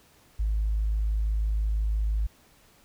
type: tone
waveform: sine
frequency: 53 Hz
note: G#1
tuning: 36 cents sharp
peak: -22 dBFS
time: 0.39-2.27 s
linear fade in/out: 10 ms
effects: tanh soft clip ceiling -19 dBFS + pink hiss -59 dBFS RMS until 2.84 s